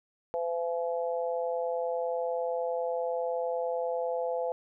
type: harmonic tone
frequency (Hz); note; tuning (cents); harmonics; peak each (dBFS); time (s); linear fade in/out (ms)
169.5; E3; +49; 3 / 4 / 5; -30 / -34 / -38; 0.34-4.52; 0
effects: none